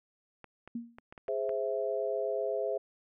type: clicks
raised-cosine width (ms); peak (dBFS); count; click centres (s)
0.5; -32; 7; 0.443 / 0.676 / 0.985 / 1.125 / 1.178 / 1.282 / 1.493
type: tone with exponential decay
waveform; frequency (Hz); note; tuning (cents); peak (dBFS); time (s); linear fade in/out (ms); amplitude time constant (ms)
sine; 234.5; A#3; +11; -31; 0.75-1; 5; 53
type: chord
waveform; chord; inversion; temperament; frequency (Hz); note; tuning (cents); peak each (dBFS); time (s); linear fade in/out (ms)
sine; Ab augmented; none; equal; 415.3 / 523.3 / 659.3; Ab4 / C5 / E5; 0 / 0 / 0; -34; 1.28-2.78; 10
effects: none